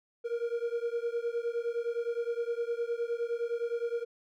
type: beating tone pair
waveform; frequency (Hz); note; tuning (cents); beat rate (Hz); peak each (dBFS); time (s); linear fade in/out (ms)
triangle; 466.2 / 475.9; A#4 / A#4; 0 / +36; 9.7; -31 / -32; 0.24-4.05; 20
effects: none